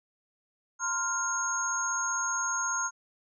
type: tone cluster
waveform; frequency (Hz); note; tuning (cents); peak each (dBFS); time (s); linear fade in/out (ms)
sine; 924 / 1040 / 1405 / 6530; A#5 / C6 / F6 / G#8; -16 / -11 / +10 / -30; -40 / -34 / -32 / -31; 0.79-2.91; 50
effects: none